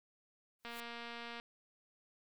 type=noise with exponential growth; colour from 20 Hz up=white; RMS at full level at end=-49 dBFS; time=0.59-0.8 s; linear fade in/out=1 ms; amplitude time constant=45 ms
type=click train; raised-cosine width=0.3 ms; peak=-31 dBFS; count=177; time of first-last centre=0.65-1.399 s; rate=235 Hz
effects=none